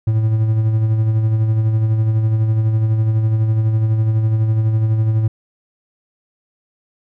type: tone with tremolo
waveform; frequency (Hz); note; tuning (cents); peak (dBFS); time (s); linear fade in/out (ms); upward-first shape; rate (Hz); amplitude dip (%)
triangle; 110; A2; 0; -9; 0.07-5.28; 5; sine; 12; 40
effects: none